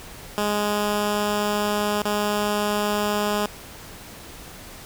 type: tone with dropouts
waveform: 10% pulse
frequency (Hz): 207.7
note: G#3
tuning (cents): 0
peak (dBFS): -13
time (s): 0.38-3.46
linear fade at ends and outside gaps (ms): 0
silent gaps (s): 2.018-2.052
effects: pink hiss -41 dBFS RMS until 4.85 s